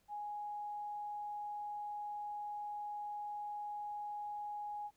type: tone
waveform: sine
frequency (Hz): 830.6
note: G#5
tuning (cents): 0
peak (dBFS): -40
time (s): 0.08-4.91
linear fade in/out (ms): 50
effects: pink hiss -75 dBFS RMS until 4.96 s